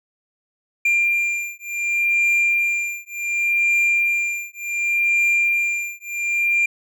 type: beating tone pair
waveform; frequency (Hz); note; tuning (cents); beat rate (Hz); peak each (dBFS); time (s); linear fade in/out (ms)
triangle; 2387 / 2387.68; D7 / D7; +28 / +28; 0.68; -19 / -19; 0.85-6.66; 5
effects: none